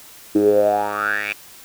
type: tone with band-pass filter sweep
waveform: 10% pulse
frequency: 103.2 Hz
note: G#2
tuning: 10 cents flat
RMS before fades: -18 dBFS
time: 0.35-1.33 s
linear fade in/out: 5 ms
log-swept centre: 320 to 2500 Hz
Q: 8.5
effects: white hiss -43 dBFS RMS until 1.64 s